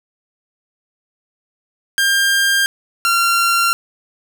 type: tone pair in turn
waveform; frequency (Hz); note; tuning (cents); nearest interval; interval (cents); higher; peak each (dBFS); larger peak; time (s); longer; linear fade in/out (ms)
sawtooth; 1600 / 1375.8; G6 / F6; +35 / -26; minor third; 261; first; -9; neither; 1.98-2.66 / 3.05-3.73; neither; 0
effects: none